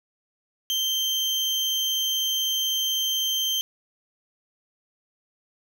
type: tone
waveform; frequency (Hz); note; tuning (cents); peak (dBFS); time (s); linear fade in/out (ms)
35% pulse; 3136; G7; 0; -21; 0.7-3.61; 0
effects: none